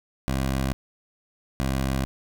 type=tone pair in turn; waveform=15% pulse; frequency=66.5 / 66.5 Hz; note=C2 / C2; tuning=+29 / +29 cents; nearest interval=unison; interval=0 cents; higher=neither; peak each=-17 dBFS; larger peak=neither; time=0.28-0.73 / 1.6-2.05 s; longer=neither; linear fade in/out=0 ms; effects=none